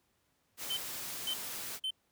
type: noise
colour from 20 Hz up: white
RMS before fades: -41 dBFS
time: 0.57-1.8 s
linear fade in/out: 50 ms
type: tone bursts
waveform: triangle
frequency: 3080 Hz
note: G7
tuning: 31 cents flat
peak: -31 dBFS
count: 3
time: 0.7-1.907 s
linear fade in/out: 5 ms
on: 69 ms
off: 500 ms
effects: pink hiss -75 dBFS RMS until 2.11 s + high-pass 60 Hz 12 dB/octave